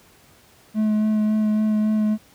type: tone with vibrato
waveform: triangle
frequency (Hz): 214.4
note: A3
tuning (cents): -45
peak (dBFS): -15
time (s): 0.74-2.18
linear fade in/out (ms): 50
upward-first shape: sine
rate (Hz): 3.6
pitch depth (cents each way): 13
effects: pink hiss -53 dBFS RMS until 2.34 s + high-pass 60 Hz 12 dB/octave